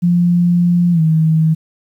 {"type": "tone with pitch glide", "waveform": "sine", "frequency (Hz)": [174.61, 159.2], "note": ["F3", "D#3"], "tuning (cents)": [0, 40], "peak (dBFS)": -9, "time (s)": [0.02, 1.55], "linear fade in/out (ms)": 20, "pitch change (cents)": -160, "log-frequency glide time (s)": [0.92, 1.01], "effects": ["8-bit"]}